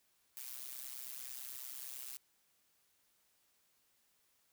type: noise with amplitude modulation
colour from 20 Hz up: blue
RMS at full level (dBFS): -43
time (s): 0.37-2.17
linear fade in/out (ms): 0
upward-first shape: sine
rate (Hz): 129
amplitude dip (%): 95
effects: white hiss -75 dBFS RMS until 4.52 s